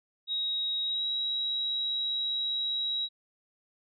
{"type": "tone with pitch glide", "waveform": "sine", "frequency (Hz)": [3800, 3855], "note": ["A#7", "B7"], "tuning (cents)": [33, -43], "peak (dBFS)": -28, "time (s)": [0.27, 3.09], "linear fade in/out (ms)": 50, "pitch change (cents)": 24, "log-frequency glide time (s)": [0.84, 1.04], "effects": []}